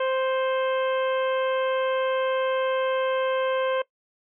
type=harmonic tone with a mistuned harmonic; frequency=523.3 Hz; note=C5; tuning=in tune; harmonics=1 / 2 / 3 / 4 / 5 / 6; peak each=-23 / -30 / -34 / -40 / -39 / -39 dBFS; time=0-3.82 s; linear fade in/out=5 ms; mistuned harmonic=4; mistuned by=+20 cents; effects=noise-tail reverb RT60 0.1 s tail -20 dB re dry